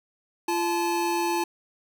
square tone pair together, 343.6 / 865.8 Hz, F4 / A5, -28 / -28 cents, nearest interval octave + major third, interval 1600 cents, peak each -27 dBFS, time 0.48-1.44 s, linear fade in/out 5 ms, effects none

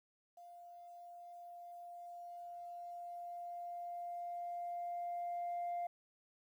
sine tone with level ramp, 698.5 Hz, F5, in tune, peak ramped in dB -53 to -35 dBFS, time 0.37-5.87 s, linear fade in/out 5 ms, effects tanh soft clip ceiling -35 dBFS + 12-bit

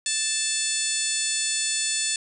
harmonic tone, 880 Hz, A5, in tune, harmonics 2 / 3 / 4 / 5 / 6 / 7 / 8 / 9 / 10, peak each -36 / -33 / -32 / -31 / -35 / -36 / -30 / -31 / -30 dBFS, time 0.06-2.16 s, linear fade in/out 2 ms, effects 9-bit

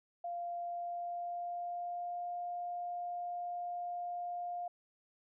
sine tone with pitch glide, 695 to 704.7 Hz, F5 to F5, -9 to +15 cents, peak -37 dBFS, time 0.24-4.68 s, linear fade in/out 5 ms, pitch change +24 cents, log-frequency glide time 0.54-2.3 s, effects none

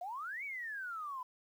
sine exponential two-way sweep, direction up then down, 681 to 2315 to 989 Hz, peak -39 dBFS, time 0.01-1.23 s, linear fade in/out 5 ms, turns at 0.44 s, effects 11-bit

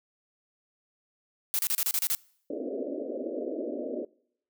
blue noise bursts, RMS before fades -27 dBFS, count 8, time 1.54-2.15 s, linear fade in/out 0 ms, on 50 ms, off 30 ms
pink band-pass noise, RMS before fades -34 dBFS, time 2.5-4.05 s, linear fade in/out 5 ms, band 240 to 630 Hz, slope 96 dB/octave
effects noise-tail reverb RT60 0.7 s tail -25 dB re dry

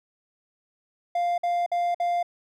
triangle tone bursts, 698.5 Hz, F5, in tune, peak -20 dBFS, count 4, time 1.15-2.229 s, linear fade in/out 5 ms, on 230 ms, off 53 ms, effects none

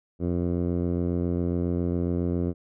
10% pulse tone with low-pass filter, 87.31 Hz, F2, in tune, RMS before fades -26 dBFS, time 0.19-2.54 s, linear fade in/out 50 ms, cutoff 390 Hz, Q 0.79, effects none

